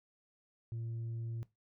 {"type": "tone", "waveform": "sine", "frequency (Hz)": 115, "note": "A#2", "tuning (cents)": -23, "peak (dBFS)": -35, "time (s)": [0.72, 1.43], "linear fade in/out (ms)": 0, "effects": ["noise-tail reverb RT60 0.2 s tail -20 dB re dry", "tanh soft clip ceiling -36 dBFS"]}